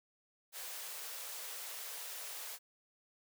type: high-pass noise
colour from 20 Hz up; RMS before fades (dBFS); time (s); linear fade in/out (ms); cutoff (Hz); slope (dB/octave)
white; -45; 0.52-2.59; 50; 430; 48
effects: none